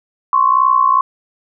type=tone pair together; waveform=sine; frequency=1047 / 1109.3 Hz; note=C6 / C#6; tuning=+1 / +1 cents; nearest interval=minor second; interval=100 cents; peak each=-12 dBFS; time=0.33-1.01 s; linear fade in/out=2 ms; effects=none